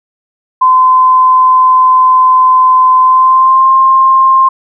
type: tone with pitch glide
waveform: sine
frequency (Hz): 1027 to 1057.7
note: C6 to C6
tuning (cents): -33 to +18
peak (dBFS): -3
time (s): 0.61-4.49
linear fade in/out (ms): 10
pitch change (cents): +51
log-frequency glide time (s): 3.01-3.71
effects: none